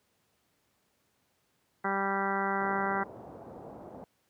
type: harmonic tone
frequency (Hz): 196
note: G3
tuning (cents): 0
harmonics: 1 / 2 / 3 / 4 / 5 / 6 / 7 / 8 / 9 / 10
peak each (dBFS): -36 / -36 / -41 / -34 / -36 / -38 / -36 / -37 / -49 / -39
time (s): 1.84-3.04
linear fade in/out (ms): 10
type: low-pass noise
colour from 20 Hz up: white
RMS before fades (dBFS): -46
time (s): 2.61-4.04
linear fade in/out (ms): 0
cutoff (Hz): 760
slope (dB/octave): 24
effects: pink hiss -73 dBFS RMS until 4.29 s + high-pass 100 Hz 12 dB/octave